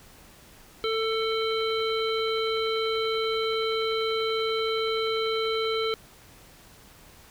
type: harmonic tone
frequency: 444.8 Hz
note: A4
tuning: 19 cents sharp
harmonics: 1 / 3 / 5 / 7 / 9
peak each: -26 / -32 / -36 / -34 / -35 dBFS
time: 0.84-5.94 s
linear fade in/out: 0 ms
effects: pink hiss -52 dBFS RMS until 7.3 s